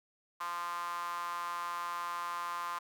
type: tone with high-pass filter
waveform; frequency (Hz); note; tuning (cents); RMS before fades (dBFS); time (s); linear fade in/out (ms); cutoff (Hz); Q
sawtooth; 173.3; F3; -13; -38; 0.4-2.79; 10; 1100; 9.5
effects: none